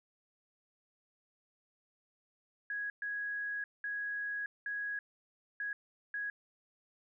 sine tone bursts at uneven times, 1661.2 Hz, G#6, in tune, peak -35 dBFS, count 6, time 2.7-2.9 / 3.02-3.64 / 3.84-4.46 / 4.66-4.99 / 5.6-5.73 / 6.14-6.3 s, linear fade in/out 2 ms, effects none

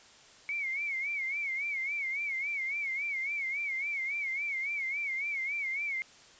sine tone with vibrato, 2217 Hz, C#7, in tune, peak -31 dBFS, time 0.49-6.02 s, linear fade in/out 0 ms, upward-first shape sine, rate 3.6 Hz, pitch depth 110 cents each way, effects white hiss -56 dBFS RMS until 6.39 s + resampled to 16000 Hz

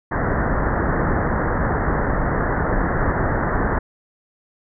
pink low-pass noise, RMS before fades -20 dBFS, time 0.11-3.79 s, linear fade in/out 10 ms, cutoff 1900 Hz, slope 96 dB/octave, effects none

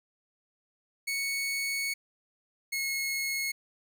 sawtooth tone pair in turn, 2217 / 2175 Hz, C#7 / C#7, 0 / -33 cents, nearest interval unison, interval 33 cents, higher first, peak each -26 dBFS, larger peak neither, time 1.07-1.94 / 2.72-3.52 s, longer first, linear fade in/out 10 ms, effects none

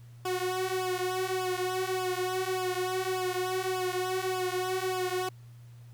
sawtooth tone with flanger, 370 Hz, F#4, in tune, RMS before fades -31 dBFS, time 0.25-5.29 s, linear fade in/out 5 ms, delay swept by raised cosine 0.48 to 4.98 ms, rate 1.7 Hz, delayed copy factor -0.95, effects added 119 Hz sine -47 dBFS peak until 5.93 s + pink hiss -64 dBFS RMS until 5.93 s

